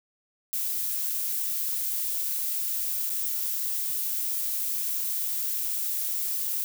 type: noise with dropouts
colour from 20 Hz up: violet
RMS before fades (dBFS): -29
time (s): 0.53-6.64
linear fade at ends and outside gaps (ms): 0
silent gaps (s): 3.095-3.102
effects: none